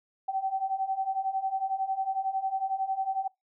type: beating tone pair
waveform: sine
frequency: 763 / 774 Hz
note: G5 / G5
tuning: -47 / -22 cents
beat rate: 11 Hz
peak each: -32 / -29 dBFS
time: 0.28-3.28 s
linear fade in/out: 10 ms
effects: noise-tail reverb RT60 0.2 s tail -24 dB re dry